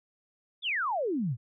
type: exponential sweep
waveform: sine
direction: down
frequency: 3648 to 106 Hz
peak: -27 dBFS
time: 0.62-1.37 s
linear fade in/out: 50 ms
effects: none